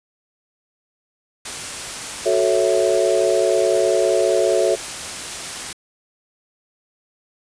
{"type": "noise", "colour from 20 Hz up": "white", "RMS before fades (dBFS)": -29, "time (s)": [1.45, 5.73], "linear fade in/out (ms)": 5}
{"type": "chord", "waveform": "sine", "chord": "F# minor seventh", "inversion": "none", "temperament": "equal", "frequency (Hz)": [370, 440, 554.4, 659.3], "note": ["F#4", "A4", "C#5", "E5"], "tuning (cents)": [0, 0, 0, 0], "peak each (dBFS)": -20, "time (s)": [2.25, 4.76], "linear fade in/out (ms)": 20}
{"effects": ["resampled to 22050 Hz"]}